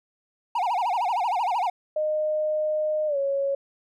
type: tone with vibrato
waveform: triangle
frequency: 830.6 Hz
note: G#5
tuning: in tune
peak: -20 dBFS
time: 0.55-1.7 s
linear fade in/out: 5 ms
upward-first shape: sine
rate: 13 Hz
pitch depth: 280 cents each way
type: tone with pitch glide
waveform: sine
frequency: 614 to 553.4 Hz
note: D#5 to C#5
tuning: -23 to -3 cents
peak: -22 dBFS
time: 1.96-3.55 s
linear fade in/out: 5 ms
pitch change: -180 cents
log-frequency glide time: 3.07-3.17 s
effects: none